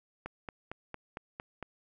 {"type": "click train", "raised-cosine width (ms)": 0.5, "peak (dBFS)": -24, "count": 7, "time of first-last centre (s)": [0.26, 1.627], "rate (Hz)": 4.39, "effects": []}